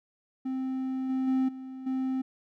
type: tone with level steps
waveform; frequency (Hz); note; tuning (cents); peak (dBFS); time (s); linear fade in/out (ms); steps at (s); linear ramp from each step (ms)
triangle; 261.6; C4; 0; -27 / -24 / -21 / -36 / -25; 0.45-2.22; 10; 1.09 / 1.27 / 1.48 / 1.86; 10
effects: none